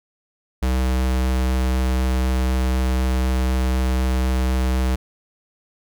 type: tone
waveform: square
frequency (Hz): 64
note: C2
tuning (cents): -38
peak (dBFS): -18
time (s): 0.62-4.96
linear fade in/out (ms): 10
effects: none